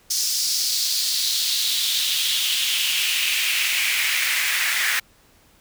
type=noise with high-pass filter sweep; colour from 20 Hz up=pink; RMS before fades=-22 dBFS; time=0.1-5 s; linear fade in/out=10 ms; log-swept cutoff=5400 to 1800 Hz; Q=3.2; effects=pink hiss -56 dBFS RMS until 5.6 s